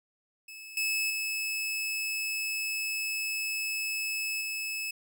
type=tone with level steps; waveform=sawtooth; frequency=2600 Hz; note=E7; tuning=24 cents flat; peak=-40 / -24 / -27 / -29 dBFS; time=0.48-4.91 s; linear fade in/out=5 ms; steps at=0.77 / 1.1 / 4.41 s; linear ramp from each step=2 ms; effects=none